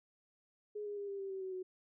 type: tone with pitch steps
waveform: sine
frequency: 418.1 / 410.9 / 403.9 / 396.9 / 390.1 / 383.4 / 376.8 / 370.3 Hz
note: G#4 / G#4 / G#4 / G4 / G4 / G4 / F#4 / F#4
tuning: +12 / -18 / -48 / +22 / -8 / -38 / +32 / +1 cents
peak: -39 dBFS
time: 0.75-1.63 s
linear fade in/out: 10 ms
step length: 110 ms
effects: none